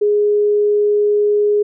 sine tone, 415.2 Hz, G#4, in tune, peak -11 dBFS, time 0.01-1.63 s, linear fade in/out 10 ms, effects none

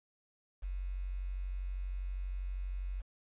sine tone with quantisation, 46.25 Hz, F#1, in tune, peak -35 dBFS, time 0.62-3.02 s, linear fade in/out 20 ms, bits 10, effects resampled to 8000 Hz

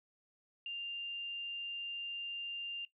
sine tone, 2794 Hz, F7, in tune, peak -38 dBFS, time 0.66-2.85 s, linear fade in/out 2 ms, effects noise-tail reverb RT60 0.1 s tail -17 dB re dry

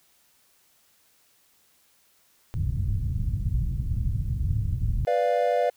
white low-pass noise, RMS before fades -26 dBFS, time 2.54-5.05 s, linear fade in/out 0 ms, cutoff 120 Hz, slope 24 dB/octave
triangle chord, B diminished, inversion none, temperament equal, 493.9 / 587.3 / 698.5 Hz, B4 / D5 / F5, 0 / 0 / 0 cents, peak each -23 dBFS, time 5.07-5.7 s, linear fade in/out 5 ms
effects white hiss -63 dBFS RMS until 5.76 s

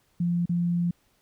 sine tone with dropouts, 173.2 Hz, F3, 14 cents flat, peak -22 dBFS, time 0.2-0.91 s, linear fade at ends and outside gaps 5 ms, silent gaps 0.457-0.493 s, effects pink hiss -67 dBFS RMS until 1.21 s

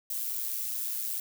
violet noise with amplitude modulation, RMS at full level -31 dBFS, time 0.1-1.2 s, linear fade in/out 5 ms, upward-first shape sine, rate 118 Hz, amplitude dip 50%, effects none

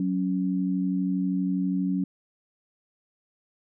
sine tone pair together, 185.48 / 277.9 Hz, F#3 / C#4, +5 / +4 cents, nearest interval perfect fifth, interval 699 cents, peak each -25 / -27 dBFS, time 0-2.04 s, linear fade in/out 2 ms, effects none

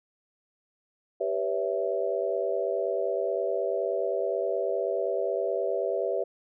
sine chord, C# half-diminished seventh, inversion second, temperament equal with one note detuned, 392 / 493.9 / 563.4 / 659.3 Hz, G4 / B4 / C#5 / E5, 0 / 0 / +28 / 0 cents, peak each -31 dBFS, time 1.2-6.24 s, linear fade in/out 10 ms, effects none

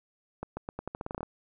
accelerating click train, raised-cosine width 1 ms, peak -21 dBFS, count 13, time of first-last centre 0.43-1.231 s, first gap 140 ms, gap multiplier 0.85, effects none

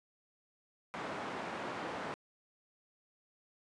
white band-pass noise, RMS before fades -41 dBFS, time 0.94-2.14 s, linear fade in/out 0 ms, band 170 to 1200 Hz, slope 12 dB/octave, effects resampled to 22050 Hz

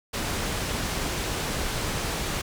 pink low-pass noise, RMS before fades -29 dBFS, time 0.13-2.42 s, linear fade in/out 10 ms, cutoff 10000 Hz, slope 12 dB/octave, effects none

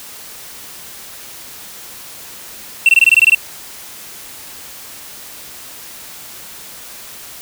triangle tone bursts, 2707 Hz, E7, 45 cents sharp, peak -3 dBFS, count 10, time 2.86-3.348 s, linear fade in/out 2 ms, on 29 ms, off 22 ms, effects white hiss -34 dBFS RMS until 7.41 s

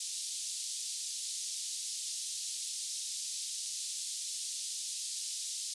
white band-pass noise, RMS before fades -39 dBFS, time 0-5.74 s, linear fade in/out 5 ms, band 3800 to 9400 Hz, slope 24 dB/octave, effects resampled to 24000 Hz

